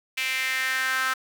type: tone with high-pass filter sweep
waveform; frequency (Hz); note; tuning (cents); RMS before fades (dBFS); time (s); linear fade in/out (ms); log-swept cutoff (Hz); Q
sawtooth; 261.2; C4; -3; -26; 0.17-1.14; 10; 2400 to 1400; 4.3
effects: 7-bit